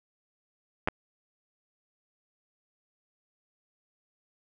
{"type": "clicks", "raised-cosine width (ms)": 0.5, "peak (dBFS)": [-11, -12], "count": 2, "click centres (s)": [0.875, 0.885], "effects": []}